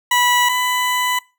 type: tone pair in turn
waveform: 20% pulse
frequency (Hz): 980 / 996.6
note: B5 / B5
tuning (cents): -14 / +15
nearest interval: unison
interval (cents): 29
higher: second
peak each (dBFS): -8 / -12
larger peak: first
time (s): 0.11-0.49 / 0.49-1.19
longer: second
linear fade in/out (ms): 5
effects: noise-tail reverb RT60 0.3 s tail -22 dB re dry